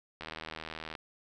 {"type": "click train", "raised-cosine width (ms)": 0.3, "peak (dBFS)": -24, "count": 60, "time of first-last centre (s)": [0.21, 0.952], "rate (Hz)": 79.5, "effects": []}